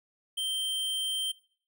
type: tone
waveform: square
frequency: 3136 Hz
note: G7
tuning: in tune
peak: -30 dBFS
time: 0.37-1.32 s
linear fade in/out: 10 ms
effects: noise-tail reverb RT60 0.5 s tail -20 dB re dry